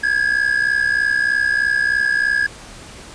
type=ring-modulated tone; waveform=triangle; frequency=1661.2 Hz; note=G#6; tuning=in tune; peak=-10 dBFS; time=0.03-2.47 s; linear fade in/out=10 ms; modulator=31.6 Hz; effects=pink hiss -38 dBFS RMS until 3.14 s + resampled to 22050 Hz